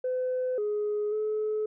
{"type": "tone with pitch steps", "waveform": "sine", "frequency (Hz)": [508, 418.4, 428.9], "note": ["B4", "G#4", "A4"], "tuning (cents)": [49, 13, -44], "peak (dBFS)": -25, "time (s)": [0.04, 1.66], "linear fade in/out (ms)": 5, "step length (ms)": 540, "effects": ["tanh soft clip ceiling -23 dBFS"]}